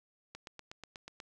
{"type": "click train", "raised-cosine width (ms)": 0.2, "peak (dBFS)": -28, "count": 8, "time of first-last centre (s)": [0.35, 1.202], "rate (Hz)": 8.22, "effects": []}